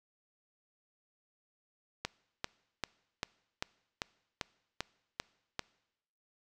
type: click train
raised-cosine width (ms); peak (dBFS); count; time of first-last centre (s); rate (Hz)
0.2; -16; 10; 2.05-5.593; 2.54
effects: noise-tail reverb RT60 0.9 s tail -23 dB re dry